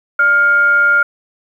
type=tone with frequency modulation; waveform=sine; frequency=1406 Hz; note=F6; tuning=11 cents sharp; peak=-8 dBFS; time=0.19-1.03 s; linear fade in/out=5 ms; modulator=820 Hz; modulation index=0.24; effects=8-bit